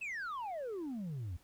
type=exponential sweep; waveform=sine; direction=down; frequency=2700 to 79.7 Hz; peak=-35 dBFS; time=0.01-1.37 s; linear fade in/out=10 ms; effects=tanh soft clip ceiling -37 dBFS + pink hiss -67 dBFS RMS until 1.43 s